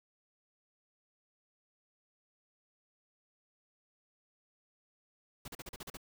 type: noise bursts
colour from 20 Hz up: pink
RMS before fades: -45 dBFS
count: 8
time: 5.45-5.971 s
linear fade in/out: 5 ms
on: 31 ms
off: 39 ms
effects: none